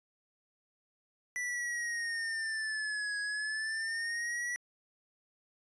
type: linear two-way sweep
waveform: square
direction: down then up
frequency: 1975.5 to 1661 to 1948 Hz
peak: -34 dBFS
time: 1.36-4.56 s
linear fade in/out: 0 ms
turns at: 3.19 s
effects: resampled to 22050 Hz